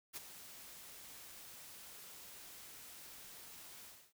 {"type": "noise with ADSR envelope", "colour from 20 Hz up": "white", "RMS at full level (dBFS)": -43, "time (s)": [0.13, 4.13], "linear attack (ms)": 37, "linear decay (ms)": 17, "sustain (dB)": -11, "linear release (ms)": 300, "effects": []}